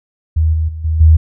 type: tone with level steps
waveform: sine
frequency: 79.4 Hz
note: D#2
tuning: 36 cents sharp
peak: -9 / -12 / -22 / -12 / -3 dBFS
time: 0.36-1.17 s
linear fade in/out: 10 ms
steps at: 0.53 / 0.68 / 0.84 / 1 s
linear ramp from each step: 10 ms
effects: none